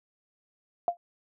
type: tone with exponential decay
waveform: sine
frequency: 696 Hz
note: F5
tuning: 6 cents flat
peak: -18 dBFS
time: 0.88-0.97 s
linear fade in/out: 1 ms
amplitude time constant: 18 ms
effects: none